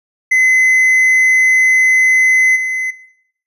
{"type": "tone with level steps", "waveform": "triangle", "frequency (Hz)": 2039, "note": "C7", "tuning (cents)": -45, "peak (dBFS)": [-6, -14], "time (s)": [0.31, 2.91], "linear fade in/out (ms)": 10, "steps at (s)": 2.55, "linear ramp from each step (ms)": 20, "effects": ["noise-tail reverb RT60 0.8 s tail -18 dB re dry", "resampled to 32000 Hz"]}